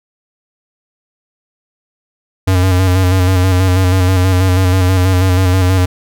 square tone with vibrato, 92.5 Hz, F#2, in tune, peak -9 dBFS, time 2.47-5.86 s, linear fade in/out 10 ms, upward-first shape square, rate 6.2 Hz, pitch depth 36 cents each way, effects none

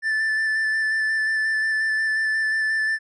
triangle tone with vibrato, 1760 Hz, A6, in tune, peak -18 dBFS, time 0.02-2.99 s, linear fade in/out 50 ms, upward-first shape square, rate 5.6 Hz, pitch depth 12 cents each way, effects resampled to 24000 Hz

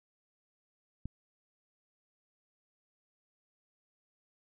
click, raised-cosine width 5 ms, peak -26 dBFS, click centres 1.056 s, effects none

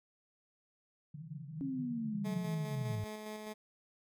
white band-pass noise, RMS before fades -45 dBFS, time 1.14-3.01 s, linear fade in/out 5 ms, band 140 to 170 Hz, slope 96 dB/octave
sine linear sweep, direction down, 277.2 to 100.3 Hz, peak -35 dBFS, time 1.61-3.04 s, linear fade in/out 0 ms
15% pulse tone with tremolo, 214.1 Hz, A3, 47 cents flat, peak -35 dBFS, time 2.24-3.54 s, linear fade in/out 20 ms, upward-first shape square, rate 4.9 Hz, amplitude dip 30%
effects none

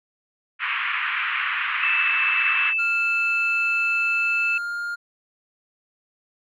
white band-pass noise, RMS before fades -25 dBFS, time 0.59-2.74 s, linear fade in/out 50 ms, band 1100 to 2700 Hz, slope 48 dB/octave
sine tone, 2637 Hz, E7, in tune, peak -20 dBFS, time 1.83-4.58 s, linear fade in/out 5 ms
triangle tone with pitch glide, 1394 to 1408.6 Hz, F6 to F6, -4 to +14 cents, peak -24 dBFS, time 2.78-4.96 s, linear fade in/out 20 ms, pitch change +18 cents, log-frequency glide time 4.08-4.81 s
effects none

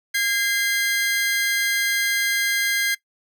sawtooth tone pair together, 1626.4 / 2073 Hz, G#6 / C7, -37 / -17 cents, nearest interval major third, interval 420 cents, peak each -19 dBFS, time 0.14-2.95 s, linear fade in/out 10 ms, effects noise-tail reverb RT60 0.1 s tail -20 dB re dry

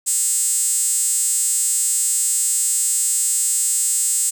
sawtooth tone with high-pass filter, 360 Hz, F#4, 47 cents flat, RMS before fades -19 dBFS, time 0.06-4.31 s, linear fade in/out 20 ms, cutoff 8000 Hz, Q 6.6, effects none

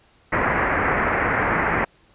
white low-pass noise, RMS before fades -21 dBFS, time 0.32-1.85 s, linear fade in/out 10 ms, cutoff 2100 Hz, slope 48 dB/octave, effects pink hiss -57 dBFS RMS until 2.14 s + resampled to 8000 Hz

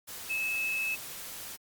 sine tone in noise, 2598 Hz, E7, 26 cents flat, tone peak -29 dBFS, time 0.29-0.96 s, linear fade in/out 20 ms, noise white, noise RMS -42 dBFS, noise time 0.07-1.57 s, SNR +10 dB, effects Opus 48 kbps

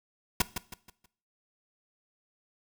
pink noise with echo, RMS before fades -23 dBFS, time 0.4-0.42 s, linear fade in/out 5 ms, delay 160 ms, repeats 4, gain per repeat -9 dB, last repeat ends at 1.06 s, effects noise-tail reverb RT60 0.5 s tail -18 dB re dry

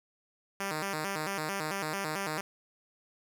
5% pulse tone with vibrato, 174.61 Hz, F3, in tune, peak -21 dBFS, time 0.6-2.41 s, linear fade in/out 2 ms, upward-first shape square, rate 4.5 Hz, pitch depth 210 cents each way, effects none

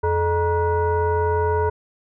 sine tone with frequency modulation, 430.5 Hz, A4, 38 cents flat, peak -17 dBFS, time 0.03-1.7 s, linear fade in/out 10 ms, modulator 518 Hz, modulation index 1.2, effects none

